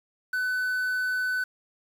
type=tone with quantisation; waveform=triangle; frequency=1504 Hz; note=F#6; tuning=28 cents sharp; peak=-23 dBFS; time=0.33-1.44 s; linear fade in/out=5 ms; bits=8; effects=none